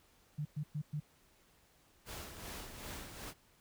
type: tone bursts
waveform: sine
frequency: 149.4 Hz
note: D3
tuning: 30 cents sharp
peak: -35 dBFS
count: 4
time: 0.38-1.002 s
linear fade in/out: 10 ms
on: 73 ms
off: 110 ms
type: noise with tremolo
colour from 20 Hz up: pink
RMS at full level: -45 dBFS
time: 2.05-3.34 s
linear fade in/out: 50 ms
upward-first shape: sine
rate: 2.6 Hz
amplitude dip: 50%
effects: pink hiss -68 dBFS RMS until 3.6 s